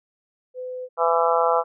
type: tone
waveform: sine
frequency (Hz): 506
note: B4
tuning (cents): +42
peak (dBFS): -29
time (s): 0.54-0.89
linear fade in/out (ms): 50
type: harmonic tone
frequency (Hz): 167.2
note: E3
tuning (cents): +25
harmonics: 3 / 4 / 5 / 6 / 7 / 8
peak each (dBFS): -22 / -23 / -24 / -25 / -25 / -26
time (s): 0.97-1.64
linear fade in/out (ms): 50
effects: none